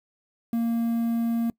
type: tone with quantisation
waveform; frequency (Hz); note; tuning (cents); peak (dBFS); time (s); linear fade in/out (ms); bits
triangle; 231.6; A#3; -11; -20; 0.53-1.5; 2; 8
effects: noise-tail reverb RT60 0.1 s tail -23 dB re dry